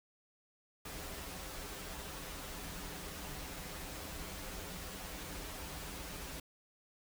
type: noise with comb filter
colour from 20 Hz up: pink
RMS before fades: -45 dBFS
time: 0.85-6.4 s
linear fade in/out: 5 ms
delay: 8.6 ms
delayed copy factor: -0.7
effects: none